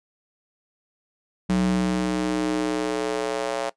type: tone with high-pass filter sweep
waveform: square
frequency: 61.74 Hz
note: B1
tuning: in tune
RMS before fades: -24 dBFS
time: 1.49-3.7 s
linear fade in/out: 10 ms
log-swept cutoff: 170 to 590 Hz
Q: 2.7
effects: noise-tail reverb RT60 0.1 s tail -19 dB re dry + resampled to 22050 Hz